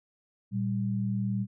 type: tone pair together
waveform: sine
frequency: 116.54 / 196 Hz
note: A#2 / G3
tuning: 0 / 0 cents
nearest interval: major sixth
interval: 900 cents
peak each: -30 / -29 dBFS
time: 0.51-1.47 s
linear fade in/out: 50 ms
effects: none